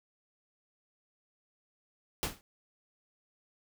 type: noise with exponential decay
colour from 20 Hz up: pink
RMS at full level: -28 dBFS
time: 2.23-2.41 s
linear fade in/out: 0 ms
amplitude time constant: 39 ms
effects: none